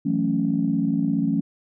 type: chord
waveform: sine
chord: F# minor seventh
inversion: third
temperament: equal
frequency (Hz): 164.81 / 185 / 220 / 277.2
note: E3 / F#3 / A3 / C#4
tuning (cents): 0 / 0 / 0 / 0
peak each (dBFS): -26 / -26 / -24 / -23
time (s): 0.05-1.41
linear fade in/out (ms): 10
effects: tanh soft clip ceiling -9 dBFS